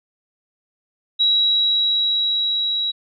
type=tone with level ramp; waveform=sine; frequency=3875 Hz; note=B7; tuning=34 cents flat; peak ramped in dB=-13 to -19 dBFS; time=1.19-2.92 s; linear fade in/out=20 ms; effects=none